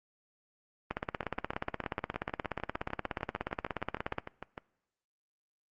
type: two click trains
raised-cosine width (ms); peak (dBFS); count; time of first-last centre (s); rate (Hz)
0.5; -24 / -17; 23 / 56; 1.23-4.579 / 0.91-4.184; 6.57 / 16.8
effects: noise-tail reverb RT60 0.9 s tail -23 dB re dry + Opus 24 kbps